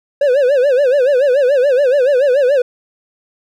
triangle tone with vibrato, 536 Hz, C5, 42 cents sharp, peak -7 dBFS, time 0.21-2.62 s, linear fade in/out 5 ms, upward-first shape sine, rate 7 Hz, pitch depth 160 cents each way, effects none

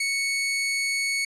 sawtooth tone, 2217 Hz, C#7, in tune, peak -20 dBFS, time 0-1.25 s, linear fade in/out 5 ms, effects resampled to 24000 Hz

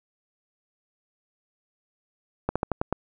slowing click train, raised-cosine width 1 ms, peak -10 dBFS, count 6, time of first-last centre 2.49-2.926 s, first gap 66 ms, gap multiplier 1.14, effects none

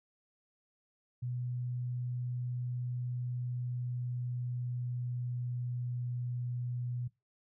sine tone with pitch glide, 123.47 to 122.62 Hz, B2 to B2, 0 to -12 cents, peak -34 dBFS, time 1.22-7.08 s, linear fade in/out 10 ms, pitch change -12 cents, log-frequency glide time 3.22-6.08 s, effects noise-tail reverb RT60 0.2 s tail -19 dB re dry

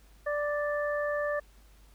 harmonic tone, 587.3 Hz, D5, in tune, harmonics 1 / 2 / 3, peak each -29 / -37 / -35 dBFS, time 0.26-1.4 s, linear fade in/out 10 ms, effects added 50 Hz sine -55 dBFS peak until 1.94 s + pink hiss -63 dBFS RMS until 1.94 s

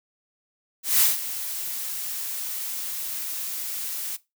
blue noise with ADSR envelope, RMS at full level -17 dBFS, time 0.83-4.17 s, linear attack 180 ms, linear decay 160 ms, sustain -14 dB, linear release 18 ms, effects noise-tail reverb RT60 0.2 s tail -17 dB re dry

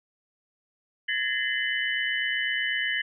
sine tone cluster, 1698 / 1826 / 2042 / 2989 Hz, G#6 / A#6 / C7 / F#7, +38 / -36 / -43 / +17 cents, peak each -31 / -30 / -30 / -31 dBFS, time 1.08-3.02 s, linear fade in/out 10 ms, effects none

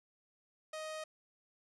sawtooth tone, 625 Hz, D#5, 8 cents sharp, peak -37 dBFS, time 0.73-1.04 s, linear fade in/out 5 ms, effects resampled to 24000 Hz

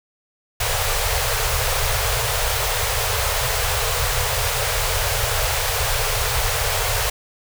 pink band-stop noise, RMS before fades -21 dBFS, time 0.6-7.1 s, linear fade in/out 5 ms, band 130 to 420 Hz, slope 96 dB/octave, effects none

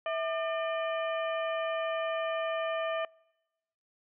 harmonic tone with a mistuned harmonic, 601 Hz, D5, 40 cents sharp, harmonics 1 / 2 / 3 / 4 / 5, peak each -31 / -37 / -41 / -43 / -45 dBFS, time 0.06-3.05 s, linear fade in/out 2 ms, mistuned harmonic 1, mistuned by +140 cents, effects noise-tail reverb RT60 1.0 s tail -26 dB re dry

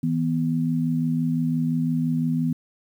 sine tone pair together, 161.06 / 246.9 Hz, E3 / B3, -40 / 0 cents, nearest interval perfect fifth, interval 740 cents, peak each -23 dBFS, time 0.03-2.53 s, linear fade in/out 5 ms, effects 9-bit

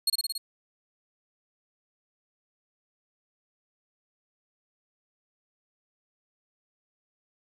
sawtooth tone with echo, 4299 Hz, C8, 46 cents sharp, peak -18 dBFS, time 0.07-0.1 s, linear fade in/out 5 ms, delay 56 ms, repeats 5, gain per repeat -2 dB, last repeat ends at 0.38 s, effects resampled to 32000 Hz

